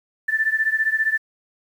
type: beating tone pair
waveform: sine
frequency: 1760 / 1775 Hz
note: A6 / A6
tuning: 0 / +15 cents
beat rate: 15 Hz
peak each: -20 / -22 dBFS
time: 0.28-1.18 s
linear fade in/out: 10 ms
effects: 8-bit